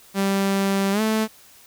sawtooth tone with pitch glide, 196 to 218.7 Hz, G3 to A3, 0 to -10 cents, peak -15 dBFS, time 0.14-1.28 s, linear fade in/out 50 ms, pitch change +190 cents, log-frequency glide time 0.92-1.01 s, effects white hiss -50 dBFS RMS until 1.66 s

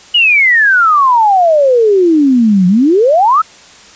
sine exponential two-way sweep, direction down then up, 2960 to 175.5 to 1347 Hz, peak -5 dBFS, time 0.14-3.42 s, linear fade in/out 10 ms, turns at 2.67 s, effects white hiss -38 dBFS RMS until 3.95 s + resampled to 16000 Hz

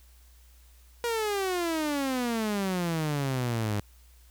sawtooth exponential sweep, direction down, 479.6 to 100.7 Hz, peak -23 dBFS, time 1.04-3.8 s, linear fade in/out 0 ms, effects added 60 Hz sine -53 dBFS peak until 4.3 s + white hiss -62 dBFS RMS until 4.3 s

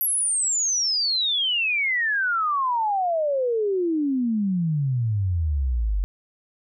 sine exponential sweep, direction down, 11790 to 46.25 Hz, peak -20 dBFS, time 0.01-6.04 s, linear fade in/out 0 ms, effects none

